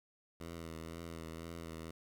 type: tone with vibrato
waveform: 10% pulse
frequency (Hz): 82.41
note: E2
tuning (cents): 0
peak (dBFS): -36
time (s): 0.4-1.91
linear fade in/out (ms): 5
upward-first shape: triangle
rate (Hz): 2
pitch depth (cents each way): 44
effects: 13-bit